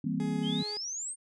sine chord, C dominant seventh, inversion first, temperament equal with one note detuned, 161.52 / 196 / 233.1 / 261.6 Hz, E3 / G3 / Bb3 / C4, -35 / 0 / 0 / 0 cents, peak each -34 dBFS, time 0.04-0.63 s, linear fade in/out 5 ms
30% pulse tone, 419.2 Hz, G#4, 16 cents sharp, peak -37 dBFS, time 0.2-0.77 s, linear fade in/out 0 ms
sine exponential sweep, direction up, 2960 to 8870 Hz, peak -34 dBFS, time 0.42-1.16 s, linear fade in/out 50 ms
effects resampled to 24000 Hz

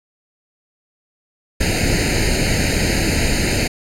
pink noise with comb filter, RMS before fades -17 dBFS, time 1.6-3.68 s, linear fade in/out 10 ms, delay 0.44 ms, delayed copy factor +1, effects low-pass 9000 Hz 12 dB/octave

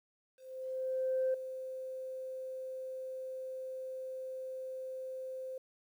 sine tone with ADSR envelope, 520 Hz, C5, 11 cents flat, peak -27 dBFS, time 0.37-5.58 s, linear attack 970 ms, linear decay 5 ms, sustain -12 dB, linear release 4 ms, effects tanh soft clip ceiling -25 dBFS + 11-bit

